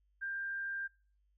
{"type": "tone with frequency modulation", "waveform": "sine", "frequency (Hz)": 1590, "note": "G6", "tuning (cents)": 24, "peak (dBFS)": -36, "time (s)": [0.21, 0.88], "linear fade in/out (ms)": 20, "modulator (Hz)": 73.1, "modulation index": 0.26, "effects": ["noise-tail reverb RT60 0.4 s tail -26 dB re dry", "added 50 Hz sine -70 dBFS peak until 1.37 s"]}